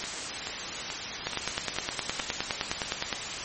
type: two click trains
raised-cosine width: 0.2 ms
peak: -9 / -15 dBFS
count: 19 / 6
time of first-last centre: 1.27-3.128 / 0.04-2.195 s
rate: 9.69 / 2.32 Hz
effects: white hiss -34 dBFS RMS until 3.44 s + MP3 32 kbps